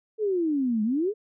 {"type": "exponential two-way sweep", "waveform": "sine", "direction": "down then up", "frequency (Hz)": [446.8, 207.7, 446.8], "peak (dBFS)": -22, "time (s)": [0.18, 1.14], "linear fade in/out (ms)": 50, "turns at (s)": 0.83, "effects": []}